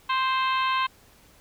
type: harmonic tone with a mistuned harmonic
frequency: 523.3 Hz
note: C5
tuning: in tune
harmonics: 2 / 3 / 4 / 5 / 6 / 7 / 8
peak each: -23 / -32 / -35 / -32 / -34 / -38 / -41 dBFS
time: 0.09-0.87 s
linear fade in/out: 10 ms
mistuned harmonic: 7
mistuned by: +22 cents
effects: pink hiss -56 dBFS RMS until 1.4 s